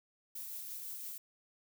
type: noise with tremolo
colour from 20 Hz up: violet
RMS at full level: -43 dBFS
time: 0.35-1.18 s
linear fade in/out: 5 ms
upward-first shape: sine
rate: 5.9 Hz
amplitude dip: 25%
effects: none